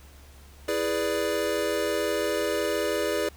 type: chord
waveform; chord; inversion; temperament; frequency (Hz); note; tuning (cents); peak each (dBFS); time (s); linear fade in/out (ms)
square; E dominant seventh; none; equal; 329.6 / 415.3 / 493.9 / 587.3; E4 / G#4 / B4 / D5; 0 / 0 / 0 / 0; -33 / -30 / -32 / -30; 0.68-3.29; 5
effects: added 70 Hz sine -48 dBFS peak until 3.36 s + pink hiss -54 dBFS RMS until 3.36 s